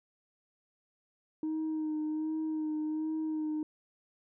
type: tone with vibrato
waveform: sine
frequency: 311.1 Hz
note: D#4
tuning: in tune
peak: -29 dBFS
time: 1.43-3.63 s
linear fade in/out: 2 ms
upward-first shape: sine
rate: 1.3 Hz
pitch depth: 24 cents each way
effects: tanh soft clip ceiling -29 dBFS